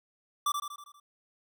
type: tone with echo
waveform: square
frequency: 1169 Hz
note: D6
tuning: 8 cents flat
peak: -26 dBFS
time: 0.46-0.52 s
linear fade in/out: 5 ms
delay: 80 ms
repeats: 6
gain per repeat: -5 dB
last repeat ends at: 1 s
effects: none